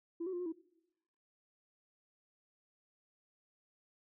sine tone with pitch steps, 336.7 / 375.8 / 351.7 / 359.2 / 325.7 Hz, E4 / F#4 / F4 / F4 / E4, +37 / +27 / +12 / +49 / -21 cents, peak -35 dBFS, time 0.2-0.525 s, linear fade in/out 10 ms, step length 65 ms, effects noise-tail reverb RT60 0.9 s tail -22 dB re dry + tanh soft clip ceiling -33 dBFS

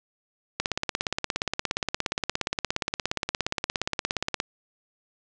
click train, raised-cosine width 0.2 ms, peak -8 dBFS, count 66, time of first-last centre 0.6-4.401 s, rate 17.1 Hz, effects resampled to 22050 Hz + 8-bit

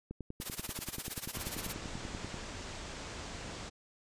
click train, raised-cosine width 3 ms, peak -28 dBFS, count 24, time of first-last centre 0.11-2.343 s, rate 10.3 Hz
white noise with tremolo, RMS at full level -38 dBFS, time 0.4-1.74 s, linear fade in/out 20 ms, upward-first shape sine, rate 17 Hz, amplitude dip 85%
pink low-pass noise, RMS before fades -44 dBFS, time 1.33-3.7 s, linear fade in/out 20 ms, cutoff 8100 Hz, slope 48 dB/octave
effects resampled to 32000 Hz

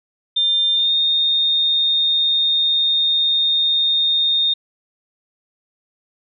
sine tone with pitch glide, 3600 to 3671 Hz, A7 to A#7, +39 to -27 cents, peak -14 dBFS, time 0.36-4.54 s, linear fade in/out 10 ms, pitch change +34 cents, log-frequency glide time 0.74-0.92 s, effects none

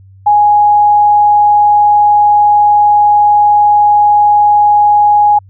sine tone, 830.6 Hz, G#5, in tune, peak -4 dBFS, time 0.26-5.39 s, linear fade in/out 10 ms, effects added 96 Hz sine -36 dBFS peak until 5.49 s

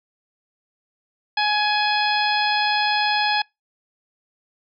harmonic tone, 839 Hz, G#5, 17 cents sharp, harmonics 1 / 2 / 3 / 4 / 5 / 6, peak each -21 / -24 / -26 / -27 / -28 / -29 dBFS, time 1.37-3.42 s, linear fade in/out 5 ms, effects noise-tail reverb RT60 0.2 s tail -26 dB re dry

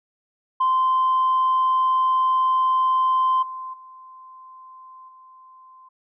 sine tone with level steps, 1038 Hz, C6, 14 cents flat, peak -15 / -30 / -41 / -45 dBFS, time 0.6-5.89 s, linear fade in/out 10 ms, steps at 3.42 / 3.73 / 5.08 s, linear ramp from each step 10 ms, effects tanh soft clip ceiling -13 dBFS

